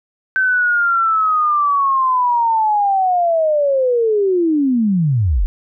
sine linear sweep, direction down, 1543 to 34.5 Hz, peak -12 dBFS, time 0.36-5.46 s, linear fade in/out 0 ms, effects none

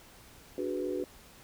sine chord, G# half-diminished seventh, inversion second, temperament equal, 293.7 / 370 / 415.3 / 493.9 Hz, D4 / F#4 / G#4 / B4, 0 / 0 / 0 / 0 cents, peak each -37 / -34 / -40 / -37 dBFS, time 0.58-1.04 s, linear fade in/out 2 ms, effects pink hiss -55 dBFS RMS until 1.43 s

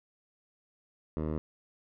10% pulse tone with low-pass filter, 77.78 Hz, D#2, in tune, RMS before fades -33 dBFS, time 1.17-1.38 s, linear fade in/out 0 ms, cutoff 840 Hz, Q 0.62, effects none

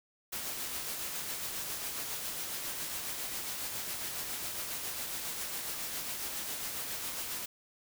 white noise with tremolo, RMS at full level -37 dBFS, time 0.32-7.46 s, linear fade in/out 10 ms, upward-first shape sine, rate 7.3 Hz, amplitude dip 30%, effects none

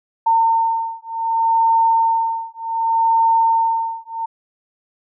sine beating tone pair, 908 / 908.66 Hz, A#5 / A#5, -46 / -45 cents, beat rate 0.66 Hz, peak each -17 dBFS, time 0.26-4.26 s, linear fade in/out 10 ms, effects none

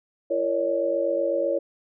sine tone cluster, 339 / 462.9 / 557 / 605 Hz, E4 / A#4 / C#5 / D#5, +49 / -12 / +8 / -49 cents, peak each -29 / -30 / -23 / -31 dBFS, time 0.3-1.59 s, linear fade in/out 10 ms, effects none

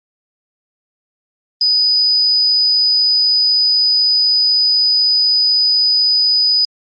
sine tone, 4978 Hz, D#8, in tune, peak -10 dBFS, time 1.61-6.65 s, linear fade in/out 2 ms, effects Opus 32 kbps

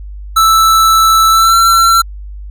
square tone with pitch glide, 1318.5 to 1351.7 Hz, E6 to E6, 0 to +43 cents, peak -6 dBFS, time 0.36-2.02 s, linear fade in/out 10 ms, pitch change +43 cents, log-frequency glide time 1.3-1.58 s, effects added 50 Hz sine -24 dBFS peak until 2.5 s

